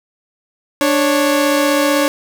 sawtooth tone pair together, 293.7 / 551.6 Hz, D4 / C#5, 0 / -9 cents, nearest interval major seventh, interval 1091 cents, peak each -11 dBFS, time 0.81-2.08 s, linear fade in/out 0 ms, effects none

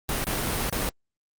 pink noise with dropouts, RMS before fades -27 dBFS, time 0.09-0.89 s, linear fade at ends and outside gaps 0 ms, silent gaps 0.242-0.269 / 0.697-0.726 s, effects Opus 32 kbps

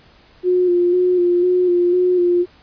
sine tone with vibrato, 357.1 Hz, F4, 39 cents sharp, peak -12 dBFS, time 0.43-2.46 s, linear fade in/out 50 ms, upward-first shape square, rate 2 Hz, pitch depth 25 cents each way, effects pink hiss -50 dBFS RMS until 2.62 s + resampled to 11025 Hz

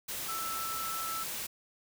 sine tone in noise, 1322 Hz, E6, 5 cents sharp, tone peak -36 dBFS, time 0.28-1.24 s, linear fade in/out 10 ms, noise white, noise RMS -38 dBFS, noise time 0.08-1.47 s, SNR -1 dB, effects none

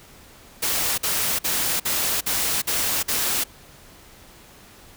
white noise bursts, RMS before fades -23 dBFS, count 7, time 0.62-3.44 s, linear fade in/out 10 ms, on 360 ms, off 50 ms, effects pink hiss -48 dBFS RMS until 4.96 s

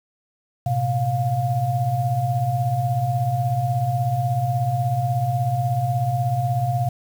sine tone cluster, 111.1 / 127.5 / 705 Hz, A2 / C3 / F5, +17 / -44 / +16 cents, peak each -26 / -21 / -24 dBFS, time 0.66-6.89 s, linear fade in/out 5 ms, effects 7-bit

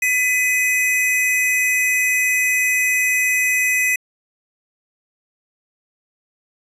square tone pair together, 2003 / 2523 Hz, B6 / D#7, +24 / +23 cents, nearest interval major third, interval 399 cents, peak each -19 dBFS, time 0.02-3.96 s, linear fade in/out 5 ms, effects resampled to 32000 Hz

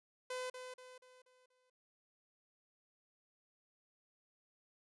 sawtooth tone with echo, 507 Hz, B4, 45 cents sharp, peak -36 dBFS, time 0.3-0.5 s, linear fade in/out 5 ms, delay 240 ms, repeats 5, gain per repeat -7 dB, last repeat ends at 1.7 s, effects resampled to 24000 Hz

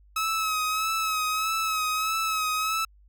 sawtooth tone with vibrato, 1285 Hz, E6, 45 cents flat, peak -21 dBFS, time 0.16-2.85 s, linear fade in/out 5 ms, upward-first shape sine, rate 1.6 Hz, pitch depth 39 cents each way, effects added 50 Hz sine -53 dBFS peak until 3.08 s

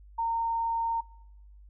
sine tone, 918 Hz, A#5, 27 cents flat, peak -26 dBFS, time 0.18-1.01 s, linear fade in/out 10 ms, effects noise-tail reverb RT60 0.9 s tail -24 dB re dry + added 50 Hz sine -49 dBFS peak until 1.69 s

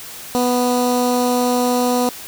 15% pulse tone with notch filter, 246.9 Hz, B3, in tune, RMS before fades -17 dBFS, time 0.35-2.09 s, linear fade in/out 0 ms, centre 2200 Hz, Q 0.85, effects white hiss -34 dBFS RMS until 2.27 s

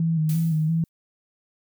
sine tone with vibrato, 160 Hz, D#3, 49 cents sharp, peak -19 dBFS, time 0-0.84 s, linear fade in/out 2 ms, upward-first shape square, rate 2.9 Hz, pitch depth 44 cents each way
blue noise with exponential decay, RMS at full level -35 dBFS, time 0.29-0.89 s, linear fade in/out 2 ms, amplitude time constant 130 ms
effects none

